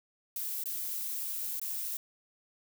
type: noise with dropouts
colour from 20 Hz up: violet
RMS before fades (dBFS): -36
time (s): 0.36-1.97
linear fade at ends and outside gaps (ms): 2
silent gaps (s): 0.638-0.657 / 1.597-1.615
effects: none